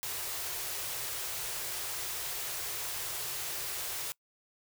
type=band-stop noise; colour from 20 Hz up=white; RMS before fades=-37 dBFS; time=0.03-4.12 s; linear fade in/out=0 ms; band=160 to 320 Hz; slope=96 dB/octave; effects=noise-tail reverb RT60 0.1 s tail -24 dB re dry